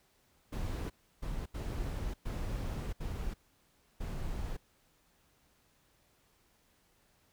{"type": "noise bursts at uneven times", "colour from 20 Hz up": "brown", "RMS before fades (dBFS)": -37, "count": 6, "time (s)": [[0.52, 0.9], [1.22, 1.46], [1.54, 2.14], [2.25, 2.93], [3, 3.34], [4, 4.57]], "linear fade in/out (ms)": 10, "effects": ["pink hiss -70 dBFS RMS until 7.32 s"]}